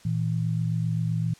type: tone pair together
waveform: sine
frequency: 115.2 / 162.92 Hz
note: A#2 / E3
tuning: -20 / -20 cents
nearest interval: tritone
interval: 600 cents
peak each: -26 dBFS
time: 0.05-1.34 s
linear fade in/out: 5 ms
effects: white hiss -54 dBFS RMS until 1.39 s + low-pass 8000 Hz 12 dB/octave